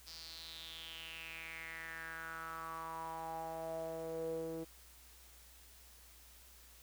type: tone with band-pass filter sweep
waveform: sawtooth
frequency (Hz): 162.9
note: E3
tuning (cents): -20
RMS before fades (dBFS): -45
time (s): 0.06-4.65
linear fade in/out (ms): 20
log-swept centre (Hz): 5000 to 400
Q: 6
effects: added 60 Hz sine -62 dBFS peak until 6.82 s + white hiss -61 dBFS RMS until 6.82 s

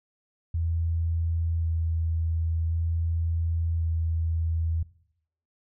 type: tone with vibrato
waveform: sine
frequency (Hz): 82.41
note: E2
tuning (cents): 0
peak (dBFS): -24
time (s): 0.54-4.83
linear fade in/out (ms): 5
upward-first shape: square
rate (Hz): 0.46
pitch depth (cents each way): 11
effects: noise-tail reverb RT60 0.7 s tail -19 dB re dry

